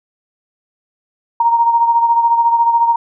sine beating tone pair, 931 / 945 Hz, A#5 / A#5, -2 / +23 cents, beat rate 14 Hz, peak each -10 / -18 dBFS, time 1.4-2.96 s, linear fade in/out 5 ms, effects none

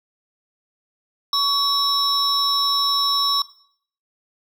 triangle tone cluster, 1122 / 3864 / 5400 Hz, C#6 / B7 / E8, +21 / -39 / +41 cents, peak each -20 dBFS, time 1.33-3.42 s, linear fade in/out 2 ms, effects noise-tail reverb RT60 0.6 s tail -18 dB re dry + tanh soft clip ceiling -7 dBFS

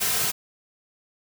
white noise with comb filter, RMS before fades -24 dBFS, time 0-0.32 s, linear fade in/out 20 ms, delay 3.5 ms, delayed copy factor -1, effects none

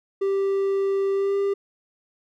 triangle tone with pitch glide, 392 to 397.7 Hz, G4 to G4, 0 to +25 cents, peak -18 dBFS, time 0.21-1.54 s, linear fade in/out 10 ms, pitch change +25 cents, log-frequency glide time 1.13-1.36 s, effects none

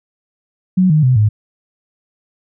sine tone with pitch steps, 185 / 153.78 / 127.83 / 106.25 Hz, F#3 / D#3 / C3 / G#2, 0 / -20 / -40 / +40 cents, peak -8 dBFS, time 0.77-1.29 s, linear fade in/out 10 ms, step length 130 ms, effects none

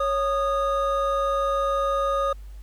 triangle tone pair together, 553 / 1233.2 Hz, C#5 / D#6, -4 / -16 cents, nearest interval octave + major second, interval 1388 cents, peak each -22 dBFS, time 0-2.33 s, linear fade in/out 5 ms, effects added 50 Hz sine -37 dBFS peak until 2.62 s + pink hiss -59 dBFS RMS until 2.62 s

